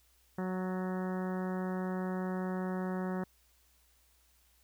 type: harmonic tone with a mistuned harmonic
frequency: 185 Hz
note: F#3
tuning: in tune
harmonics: 1 / 2 / 3 / 4 / 5 / 6 / 7 / 8 / 9 / 10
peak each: -34 / -40 / -44 / -46 / -48 / -50 / -51 / -52 / -53 / -54 dBFS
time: 0.38-3.24 s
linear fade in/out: 5 ms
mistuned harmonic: 9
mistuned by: +25 cents
effects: added 60 Hz sine -69 dBFS peak until 4.63 s + white hiss -69 dBFS RMS until 4.63 s